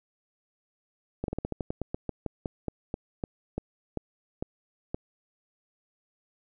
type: slowing click train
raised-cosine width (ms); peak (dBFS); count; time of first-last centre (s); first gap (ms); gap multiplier
2; -17; 20; 1.24-4.945; 42; 1.15
effects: none